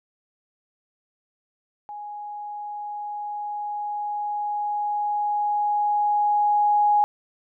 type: tone with level ramp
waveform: sine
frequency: 830.6 Hz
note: G#5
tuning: in tune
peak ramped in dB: -33 to -15 dBFS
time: 1.89-7.04 s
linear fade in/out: 0 ms
effects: none